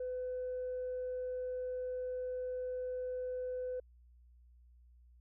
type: tone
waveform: sine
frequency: 504 Hz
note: B4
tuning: 35 cents sharp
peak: -35 dBFS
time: 0-3.8 s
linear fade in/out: 5 ms
effects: tanh soft clip ceiling -33 dBFS + added 60 Hz sine -59 dBFS peak until 5.2 s